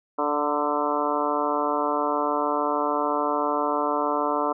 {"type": "harmonic tone with a mistuned harmonic", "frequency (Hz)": 146.83, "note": "D3", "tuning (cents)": 0, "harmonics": [2, 3, 4, 5, 6, 7, 8, 9], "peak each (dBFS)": [-30, -30, -29, -31, -30, -28, -31, -32], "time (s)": [0.18, 4.53], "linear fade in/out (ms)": 10, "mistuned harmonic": 6, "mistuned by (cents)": 40, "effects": []}